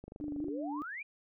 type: click train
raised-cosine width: 2 ms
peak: -33 dBFS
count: 12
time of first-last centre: 0.04-0.484 s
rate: 24.8 Hz
type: tone with vibrato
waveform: sine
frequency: 293.7 Hz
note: D4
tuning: in tune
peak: -36 dBFS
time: 0.21-0.82 s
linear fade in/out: 0 ms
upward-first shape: sine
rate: 5.5 Hz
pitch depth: 28 cents each way
type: exponential sweep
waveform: sine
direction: up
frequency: 270 to 2489 Hz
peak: -39 dBFS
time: 0.38-1.03 s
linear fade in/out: 10 ms
effects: none